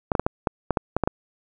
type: clicks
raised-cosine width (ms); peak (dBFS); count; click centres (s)
1; -6; 10; 0.118 / 0.152 / 0.196 / 0.265 / 0.472 / 0.707 / 0.772 / 0.966 / 1.037 / 1.075
effects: none